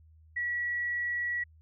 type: tone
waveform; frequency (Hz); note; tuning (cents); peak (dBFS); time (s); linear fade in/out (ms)
sine; 1932; B6; -39; -29; 0.36-1.44; 10
effects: added 79 Hz sine -55 dBFS peak until 1.61 s